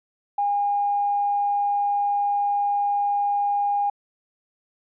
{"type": "tone with tanh clipping", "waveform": "triangle", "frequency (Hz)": 813, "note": "G#5", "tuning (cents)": -37, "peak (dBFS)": -19, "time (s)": [0.38, 3.9], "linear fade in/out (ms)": 5, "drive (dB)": 2, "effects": ["resampled to 8000 Hz"]}